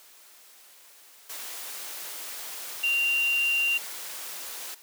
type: tone in noise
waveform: sine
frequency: 2773 Hz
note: F7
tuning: 13 cents flat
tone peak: -22 dBFS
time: 2.83-3.78 s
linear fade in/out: 10 ms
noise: white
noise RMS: -38 dBFS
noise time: 1.29-4.75 s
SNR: +13 dB
effects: white hiss -53 dBFS RMS until 4.82 s + high-pass 400 Hz 12 dB/octave